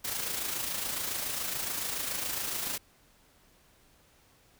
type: noise with amplitude modulation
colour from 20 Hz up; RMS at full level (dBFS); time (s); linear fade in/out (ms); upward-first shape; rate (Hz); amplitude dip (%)
white; -32; 0.04-2.78; 10; sine; 27.1; 45
effects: pink hiss -63 dBFS RMS until 4.59 s